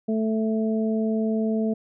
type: harmonic tone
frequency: 220 Hz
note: A3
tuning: in tune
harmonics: 1 / 2 / 3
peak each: -22 / -28 / -32 dBFS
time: 0.08-1.74 s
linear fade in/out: 10 ms
effects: none